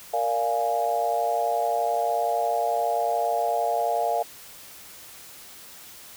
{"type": "chord", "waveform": "sine", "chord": "Bb dominant seventh", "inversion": "none", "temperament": "equal", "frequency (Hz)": [466.2, 587.3, 698.5, 830.6], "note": ["Bb4", "D5", "F5", "Ab5"], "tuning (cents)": [0, 0, 0, 0], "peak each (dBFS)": [-30, -29, -24, -29], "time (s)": [0.13, 4.23], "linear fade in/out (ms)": 10, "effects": ["white hiss -45 dBFS RMS until 6.16 s"]}